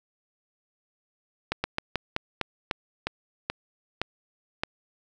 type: slowing click train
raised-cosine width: 0.3 ms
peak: -10 dBFS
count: 11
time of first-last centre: 1.52-4.635 s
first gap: 120 ms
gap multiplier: 1.2
effects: none